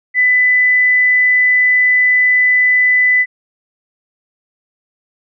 sine tone, 1998 Hz, B6, 20 cents sharp, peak -8 dBFS, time 0.14-3.26 s, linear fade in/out 50 ms, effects none

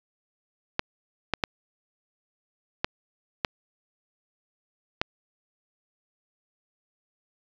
clicks, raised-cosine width 0.3 ms, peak -7 dBFS, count 6, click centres 0.794 / 1.337 / 1.438 / 2.845 / 3.448 / 5.015 s, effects resampled to 16000 Hz + 8-bit

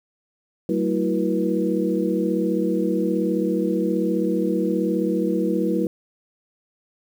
sine tone cluster, 191.1 / 226.2 / 325.5 / 364.3 / 481.3 Hz, G3 / A3 / E4 / F#4 / B4, -44 / +48 / -22 / -27 / -45 cents, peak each -24 / -28 / -23 / -29 / -26 dBFS, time 0.69-5.87 s, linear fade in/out 2 ms, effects 8-bit

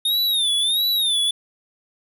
square tone with vibrato, 3664 Hz, A#7, 31 cents flat, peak -18 dBFS, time 0.05-1.31 s, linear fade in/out 5 ms, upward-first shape sine, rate 1.5 Hz, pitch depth 130 cents each way, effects none

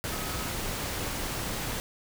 sine tone in noise, 1275 Hz, D#6, 42 cents sharp, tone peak -43 dBFS, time 0.12-0.47 s, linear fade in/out 0 ms, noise pink, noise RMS -33 dBFS, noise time 0.04-1.8 s, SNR -13 dB, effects none

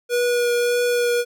square tone with vibrato, 483 Hz, B4, 39 cents flat, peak -18 dBFS, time 0.09-1.25 s, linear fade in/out 50 ms, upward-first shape triangle, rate 1.7 Hz, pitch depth 13 cents each way, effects none

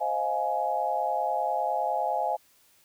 sine chord, F minor seventh, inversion second, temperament just, 523.8 / 628.6 / 698.5 / 838.1 Hz, C5 / Eb5 / F5 / Ab5, +2 / +18 / 0 / +16 cents, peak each -34 / -32 / -30 / -28 dBFS, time 0-2.37 s, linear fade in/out 20 ms, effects white hiss -62 dBFS RMS until 2.84 s

